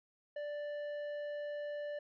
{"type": "tone with tanh clipping", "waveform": "triangle", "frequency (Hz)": 587.3, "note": "D5", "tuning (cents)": 0, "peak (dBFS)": -40, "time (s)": [0.36, 1.99], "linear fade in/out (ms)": 5, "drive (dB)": 13, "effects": []}